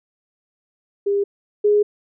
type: tone pair in turn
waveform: sine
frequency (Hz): 402.2 / 415.4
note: G4 / G#4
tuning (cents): +44 / 0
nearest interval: minor second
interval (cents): 56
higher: second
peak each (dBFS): -16 / -12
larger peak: second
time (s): 1.06-1.24 / 1.64-1.83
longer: second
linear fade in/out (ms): 10
effects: none